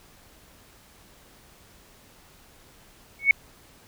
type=tone with exponential growth; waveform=sine; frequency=2217 Hz; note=C#7; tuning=in tune; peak=-9 dBFS; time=3.19-3.31 s; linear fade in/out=2 ms; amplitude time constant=25 ms; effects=pink hiss -54 dBFS RMS until 3.87 s